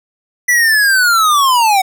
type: linear sweep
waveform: square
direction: down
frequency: 1983 to 740 Hz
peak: -9 dBFS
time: 0.48-1.82 s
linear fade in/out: 10 ms
effects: none